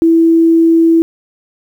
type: tone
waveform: sine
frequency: 329.6 Hz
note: E4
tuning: in tune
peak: -5 dBFS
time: 0.02-1.02 s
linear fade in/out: 0 ms
effects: 7-bit